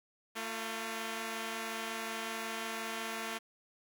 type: tone pair together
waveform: 5% pulse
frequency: 224.3 / 349.2 Hz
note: A3 / F4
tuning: +34 / 0 cents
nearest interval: minor sixth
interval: 766 cents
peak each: -27 / -31 dBFS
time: 0.35-3.39 s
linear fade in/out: 20 ms
effects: none